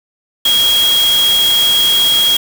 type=tone in noise; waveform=sine; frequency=3283 Hz; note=G#7; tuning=21 cents flat; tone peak=-9 dBFS; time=0.45-2.37 s; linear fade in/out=5 ms; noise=white; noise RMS=-19 dBFS; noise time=0.45-2.37 s; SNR=+7 dB; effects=none